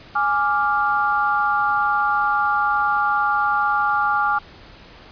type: chord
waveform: sine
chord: D diminished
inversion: second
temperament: equal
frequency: 830.6 / 1174.7 / 1396.9 Hz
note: Ab5 / D6 / F6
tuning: 0 / 0 / 0 cents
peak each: -21 dBFS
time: 0.15-4.39 s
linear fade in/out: 10 ms
effects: pink hiss -44 dBFS RMS until 5.11 s + resampled to 11025 Hz